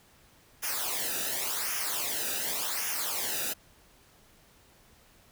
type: noise with flanger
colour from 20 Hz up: white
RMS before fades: -32 dBFS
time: 0.62-3.54 s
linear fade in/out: 20 ms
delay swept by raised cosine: 0.24 to 0.94 ms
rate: 0.89 Hz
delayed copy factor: -0.75
effects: pink hiss -60 dBFS RMS until 5.31 s